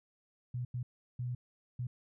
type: tone bursts at uneven times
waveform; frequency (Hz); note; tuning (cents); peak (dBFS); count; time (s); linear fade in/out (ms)
sine; 123.4; B2; -1; -34; 4; 0.54-0.65 / 0.74-0.83 / 1.19-1.35 / 1.79-1.87; 5
effects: none